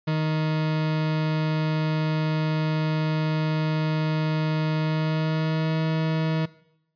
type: tone with pitch glide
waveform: 40% pulse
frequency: 156 to 159.09 Hz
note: D#3 to D#3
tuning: +5 to +39 cents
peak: -21 dBFS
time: 0.07-6.46 s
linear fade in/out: 10 ms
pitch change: +34 cents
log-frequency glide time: 4.78-5.83 s
effects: noise-tail reverb RT60 0.8 s tail -20 dB re dry + resampled to 11025 Hz